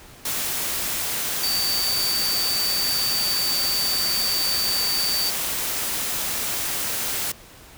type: tone in noise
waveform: sine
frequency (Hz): 4591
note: D8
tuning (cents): -40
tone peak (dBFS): -22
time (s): 1.43-5.3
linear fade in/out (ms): 5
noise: white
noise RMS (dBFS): -26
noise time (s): 0.25-7.32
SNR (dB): +1
effects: pink hiss -46 dBFS RMS until 7.77 s